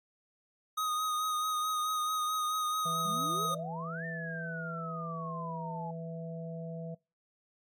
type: tone with vibrato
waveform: square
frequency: 1248 Hz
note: D#6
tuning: 5 cents sharp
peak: -31 dBFS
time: 0.77-3.55 s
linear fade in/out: 10 ms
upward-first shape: sine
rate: 4.6 Hz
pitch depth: 24 cents each way
type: harmonic tone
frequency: 164.8 Hz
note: E3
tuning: in tune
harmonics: 1 / 3 / 4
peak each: -39 / -46 / -44 dBFS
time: 2.85-6.95 s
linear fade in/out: 10 ms
type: exponential two-way sweep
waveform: sine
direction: up then down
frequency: 180.6 to 1819 to 835 Hz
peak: -39 dBFS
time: 3.05-5.91 s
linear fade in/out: 5 ms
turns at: 4.05 s
effects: noise-tail reverb RT60 0.3 s tail -25 dB re dry + AAC 64 kbps